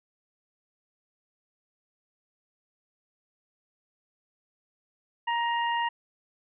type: harmonic tone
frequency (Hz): 939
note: A#5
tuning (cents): +12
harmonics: 1 / 2 / 3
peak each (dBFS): -26 / -32 / -36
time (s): 5.27-5.89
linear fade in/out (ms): 10
effects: none